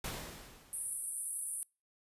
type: noise with exponential decay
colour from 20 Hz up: pink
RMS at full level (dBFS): -38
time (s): 0.04-1.15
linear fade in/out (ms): 5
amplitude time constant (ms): 240
type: band-pass noise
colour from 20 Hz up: pink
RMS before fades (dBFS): -40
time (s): 0.73-1.63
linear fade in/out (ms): 0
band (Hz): 9000 to 11000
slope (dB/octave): 96
effects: noise-tail reverb RT60 0.3 s tail -26 dB re dry + resampled to 32000 Hz